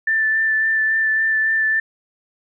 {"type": "tone with vibrato", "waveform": "sine", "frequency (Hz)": 1768, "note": "A6", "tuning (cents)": 8, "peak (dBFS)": -15, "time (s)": [0.07, 1.8], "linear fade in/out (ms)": 5, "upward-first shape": "sine", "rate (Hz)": 3.6, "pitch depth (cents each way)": 14, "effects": []}